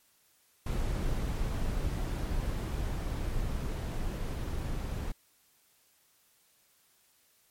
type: noise with level ramp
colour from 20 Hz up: brown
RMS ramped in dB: -31 to -34 dBFS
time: 0.66-5.12 s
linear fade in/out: 5 ms
effects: white hiss -67 dBFS RMS until 7.5 s + MP3 64 kbps